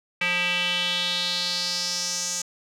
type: tone with band-pass filter sweep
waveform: square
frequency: 177.6 Hz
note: F3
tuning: 29 cents sharp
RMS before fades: -26 dBFS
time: 0.21-2.42 s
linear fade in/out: 5 ms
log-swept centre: 2400 to 6700 Hz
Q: 4.2
effects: none